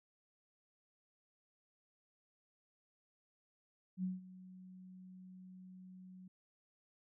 sine tone with ADSR envelope, 185 Hz, F#3, in tune, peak -34 dBFS, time 3.97-6.28 s, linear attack 64 ms, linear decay 170 ms, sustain -18 dB, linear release 5 ms, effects none

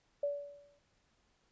sine tone with exponential decay, 574 Hz, D5, 40 cents flat, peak -29 dBFS, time 0.23-0.79 s, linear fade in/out 5 ms, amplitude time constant 120 ms, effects pink hiss -74 dBFS RMS until 1.51 s + resampled to 16000 Hz

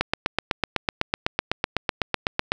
click train, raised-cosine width 0.3 ms, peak -4 dBFS, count 21, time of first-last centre 0.01-2.519 s, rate 7.97 Hz, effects none

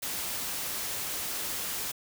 white noise, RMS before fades -34 dBFS, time 0.02-1.92 s, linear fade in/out 10 ms, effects none

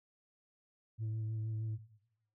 sine tone with vibrato, 110 Hz, A2, in tune, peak -32 dBFS, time 0.98-1.79 s, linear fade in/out 50 ms, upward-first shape sine, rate 6.4 Hz, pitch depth 17 cents each way, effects noise-tail reverb RT60 0.9 s tail -18 dB re dry + tanh soft clip ceiling -34 dBFS

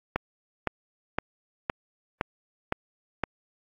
click train, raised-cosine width 0.5 ms, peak -10 dBFS, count 7, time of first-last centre 0.16-3.237 s, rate 1.95 Hz, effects AAC 64 kbps

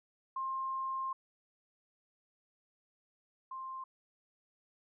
sine tone pair in turn, 1060 / 1052.7 Hz, C6 / C6, +22 / +10 cents, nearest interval unison, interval 12 cents, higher first, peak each -34 / -40 dBFS, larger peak first, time 0.36-1.13 / 3.51-3.84 s, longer first, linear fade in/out 5 ms, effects none

